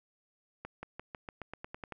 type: accelerating click train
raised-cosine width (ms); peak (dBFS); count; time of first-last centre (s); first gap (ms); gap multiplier
0.5; -26; 11; 0.65-1.923; 180; 0.92
effects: none